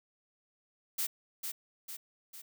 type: noise with echo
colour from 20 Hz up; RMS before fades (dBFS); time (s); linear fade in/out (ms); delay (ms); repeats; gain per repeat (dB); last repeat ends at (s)
blue; -33; 0.98-1.07; 10; 450; 3; -5; 2.42
effects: none